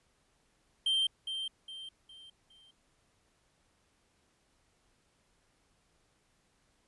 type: tone with echo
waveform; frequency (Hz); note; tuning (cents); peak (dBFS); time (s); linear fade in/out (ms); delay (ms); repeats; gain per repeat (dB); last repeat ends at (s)
triangle; 3144; G7; +4; -25; 0.86-1.07; 5; 410; 4; -8; 2.71
effects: pink hiss -72 dBFS RMS until 6.87 s + resampled to 24000 Hz